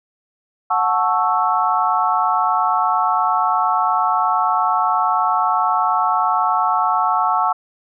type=chord; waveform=sine; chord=F# minor seventh; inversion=none; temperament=equal with one note detuned; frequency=731.5 / 880 / 1108.7 / 1318.5 Hz; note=F#5 / A5 / C#6 / E6; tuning=-20 / 0 / 0 / 0 cents; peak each=-20 dBFS; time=0.7-7.53 s; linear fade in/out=10 ms; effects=none